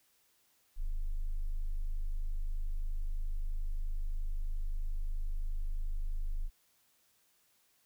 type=tone; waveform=sine; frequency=25.77 Hz; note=G#0; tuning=12 cents flat; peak=-28 dBFS; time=0.76-6.5 s; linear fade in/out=50 ms; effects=tanh soft clip ceiling -30 dBFS + white hiss -71 dBFS RMS until 7.85 s